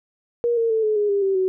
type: tone with pitch steps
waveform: sine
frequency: 474.2 / 458.6 / 443.5 / 428.9 / 414.7 / 401.1 / 387.8 / 375.1 Hz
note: A#4 / A#4 / A4 / A4 / G#4 / G4 / G4 / F#4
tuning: +30 / -28 / +14 / -44 / -3 / +40 / -19 / +24 cents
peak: -17 dBFS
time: 0.44-1.48 s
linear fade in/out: 0 ms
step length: 130 ms
effects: none